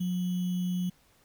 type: tone with sample-and-hold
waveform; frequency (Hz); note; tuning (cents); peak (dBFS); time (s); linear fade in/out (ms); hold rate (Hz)
sine; 180.1; F#3; -46; -27; 0-0.9; 10; 3150
effects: pink hiss -64 dBFS RMS until 1.24 s